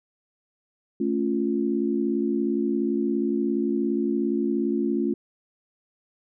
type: chord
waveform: sine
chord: A augmented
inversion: none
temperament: equal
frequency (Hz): 220 / 277.2 / 349.2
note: A3 / C#4 / E#4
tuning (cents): 0 / 0 / 0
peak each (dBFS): -26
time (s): 1-5.14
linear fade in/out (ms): 5
effects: none